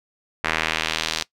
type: tone with band-pass filter sweep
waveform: sawtooth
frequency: 79.8 Hz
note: D#2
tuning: 44 cents sharp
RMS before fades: -25 dBFS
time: 0.44-1.23 s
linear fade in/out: 0 ms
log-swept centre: 1900 to 4500 Hz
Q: 1.4
effects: noise-tail reverb RT60 0.1 s tail -20 dB re dry